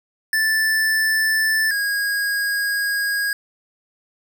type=tone pair in turn; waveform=square; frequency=1760 / 1640.3 Hz; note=A6 / G#6; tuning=0 / -22 cents; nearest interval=minor second; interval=122 cents; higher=first; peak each=-17 / -20 dBFS; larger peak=first; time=0.33-1.71 / 1.71-3.33 s; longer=second; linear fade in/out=2 ms; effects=none